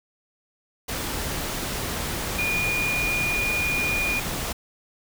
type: tone in noise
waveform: sine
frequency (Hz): 2435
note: D#7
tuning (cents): -38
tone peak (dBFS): -23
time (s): 2.38-4.2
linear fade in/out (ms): 10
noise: pink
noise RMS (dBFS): -29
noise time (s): 0.88-4.53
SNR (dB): +3
effects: none